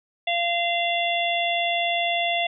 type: harmonic tone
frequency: 689 Hz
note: F5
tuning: 24 cents flat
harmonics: 1 / 3 / 4 / 5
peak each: -24 / -28 / -28 / -28 dBFS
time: 0.27-2.47 s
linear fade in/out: 5 ms
effects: none